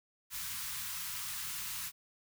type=band-stop noise; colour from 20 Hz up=white; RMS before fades=-40 dBFS; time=0.3-1.92 s; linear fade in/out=50 ms; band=190 to 940 Hz; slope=48 dB/octave; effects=none